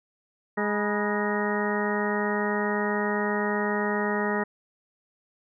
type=harmonic tone with a mistuned harmonic; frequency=207.7 Hz; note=G#3; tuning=in tune; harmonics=1 / 2 / 3 / 4 / 5 / 6 / 7 / 8 / 9; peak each=-29 / -29 / -34 / -34 / -35 / -35 / -38 / -42 / -31 dBFS; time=0.57-4.44 s; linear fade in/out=10 ms; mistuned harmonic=5; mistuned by=-110 cents; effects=none